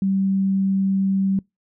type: tone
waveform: sine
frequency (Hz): 193.5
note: G3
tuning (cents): -22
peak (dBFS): -17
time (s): 0.02-1.39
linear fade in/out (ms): 2
effects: noise-tail reverb RT60 0.2 s tail -26 dB re dry